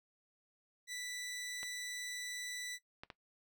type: tone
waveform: 15% pulse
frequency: 1975.5 Hz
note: B6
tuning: in tune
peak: -35 dBFS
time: 0.87-2.79 s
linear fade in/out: 50 ms
type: clicks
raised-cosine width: 0.3 ms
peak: -30 dBFS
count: 3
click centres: 1.631 / 3.035 / 3.102 s
effects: noise-tail reverb RT60 0.1 s tail -18 dB re dry